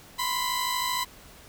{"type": "tone cluster", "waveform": "sawtooth", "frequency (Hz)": [987, 1040, 3983], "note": ["B5", "C6", "B7"], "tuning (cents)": [-1, -11, 14], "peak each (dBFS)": [-26, -27, -29], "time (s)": [0.18, 1.05], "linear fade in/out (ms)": 20, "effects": ["pink hiss -50 dBFS RMS until 1.48 s"]}